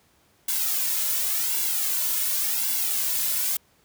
blue noise with flanger, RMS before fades -25 dBFS, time 0.48-3.57 s, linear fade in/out 5 ms, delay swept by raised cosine 1.6 to 2.6 ms, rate 0.9 Hz, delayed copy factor -1, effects pink hiss -62 dBFS RMS until 3.84 s + high-pass 60 Hz 12 dB/octave

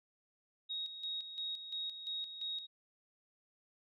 sine tone with tremolo, 3768 Hz, A#7, 18 cents sharp, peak -37 dBFS, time 0.69-2.67 s, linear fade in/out 20 ms, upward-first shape square, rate 2.9 Hz, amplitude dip 60%, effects none

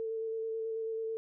sine tone with vibrato, 447.1 Hz, A4, 28 cents sharp, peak -33 dBFS, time 0-1.17 s, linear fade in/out 0 ms, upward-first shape square, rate 9.2 Hz, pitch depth 12 cents each way, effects none

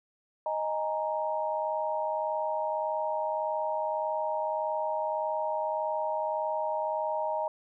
sine chord, D# suspended fourth, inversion none, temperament equal, 622.3 / 830.6 / 932.3 Hz, D#5 / G#5 / A#5, 0 / 0 / 0 cents, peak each -31 / -35 / -32 dBFS, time 0.46-7.48 s, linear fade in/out 2 ms, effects none

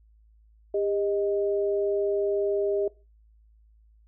sine tone pair together, 401 / 623 Hz, G4 / D#5, +39 / +2 cents, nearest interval minor sixth, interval 763 cents, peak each -24 / -29 dBFS, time 0.74-2.88 s, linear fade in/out 5 ms, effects noise-tail reverb RT60 0.3 s tail -21 dB re dry + added 54 Hz sine -55 dBFS peak until 4.07 s

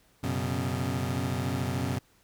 25% pulse chord, F# suspended fourth, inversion none, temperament equal with one note detuned, 92.5 / 123.47 / 137.16 Hz, F#2 / B2 / C#3, 0 / 0 / -18 cents, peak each -29 / -28 / -30 dBFS, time 0.23-1.99 s, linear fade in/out 10 ms, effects pink hiss -64 dBFS RMS until 2.23 s

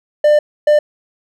triangle tone bursts at uneven times, 597 Hz, D5, 28 cents sharp, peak -5 dBFS, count 2, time 0.24-0.39 / 0.67-0.79 s, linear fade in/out 5 ms, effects none

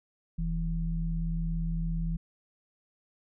sine tone pair together, 41.23 / 164.81 Hz, E1 / E3, +1 / 0 cents, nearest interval 2 octaves, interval 2399 cents, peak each -30 / -31 dBFS, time 0.38-2.17 s, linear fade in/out 10 ms, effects none

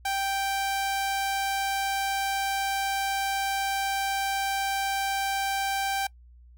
sawtooth tone, 784 Hz, G5, in tune, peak -22 dBFS, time 0.05-6.07 s, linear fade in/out 5 ms, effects noise-tail reverb RT60 0.1 s tail -23 dB re dry + added 60 Hz sine -49 dBFS peak until 6.57 s

